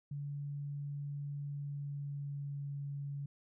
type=tone with pitch glide; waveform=sine; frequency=143.3 to 141.57 Hz; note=D3 to C#3; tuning=-42 to +37 cents; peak=-38 dBFS; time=0.11-3.26 s; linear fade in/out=5 ms; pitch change=-21 cents; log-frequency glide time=1.44-2.73 s; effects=none